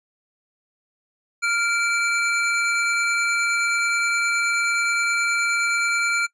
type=tone pair together; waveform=square; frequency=1396.9 / 2325 Hz; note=F6 / D7; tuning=0 / -18 cents; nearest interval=major sixth; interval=882 cents; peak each=-23 dBFS; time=1.42-6.27 s; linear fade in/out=20 ms; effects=noise-tail reverb RT60 0.1 s tail -22 dB re dry + resampled to 22050 Hz